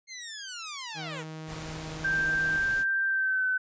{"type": "linear sweep", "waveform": "10% pulse", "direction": "down", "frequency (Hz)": [2133, 415.3], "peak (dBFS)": -28, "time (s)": [0.07, 1.25], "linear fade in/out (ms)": 50}
{"type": "tone", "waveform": "sawtooth", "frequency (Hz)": 157.8, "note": "D#3", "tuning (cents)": 25, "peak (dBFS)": -34, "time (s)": [0.94, 2.61], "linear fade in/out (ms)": 50}
{"type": "noise", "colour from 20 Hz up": "pink", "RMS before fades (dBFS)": -41, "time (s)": [1.46, 2.85], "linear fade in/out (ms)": 50}
{"type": "tone with pitch glide", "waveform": "sine", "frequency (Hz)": [1573, 1516.8], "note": ["G6", "F#6"], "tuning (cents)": [6, 43], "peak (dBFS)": -24, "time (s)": [2.04, 3.58], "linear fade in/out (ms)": 10, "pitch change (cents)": -63, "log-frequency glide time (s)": [3.07, 3.46]}
{"effects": ["resampled to 16000 Hz"]}